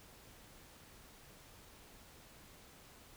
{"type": "silence", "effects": ["pink hiss -59 dBFS RMS until 3.16 s"]}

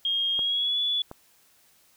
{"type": "tone with pitch glide", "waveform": "sine", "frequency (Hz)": [3241, 3430], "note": ["G#7", "A7"], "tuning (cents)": [-43, -45], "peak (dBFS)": -23, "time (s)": [0.05, 1.02], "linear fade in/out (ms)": 2, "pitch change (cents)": 98, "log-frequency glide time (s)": [0.35, 0.79]}
{"type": "clicks", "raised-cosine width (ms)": 1, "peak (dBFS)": -24, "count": 2, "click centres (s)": [0.392, 1.114]}
{"effects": ["white hiss -61 dBFS RMS until 1.96 s"]}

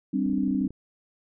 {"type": "chord", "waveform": "sine", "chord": "G suspended fourth", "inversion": "none", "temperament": "just", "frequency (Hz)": [196, 261.3, 294], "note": ["G3", "C4", "D4"], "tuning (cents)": [0, -2, 2], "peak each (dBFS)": [-27, -26, -28], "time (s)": [0.13, 0.68], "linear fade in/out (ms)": 10}
{"type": "clicks", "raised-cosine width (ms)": 3, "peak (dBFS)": -30, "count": 12, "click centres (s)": [0.263, 0.297, 0.332, 0.382, 0.434, 0.479, 0.51, 0.548, 0.612, 0.644, 0.674, 0.706]}
{"effects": []}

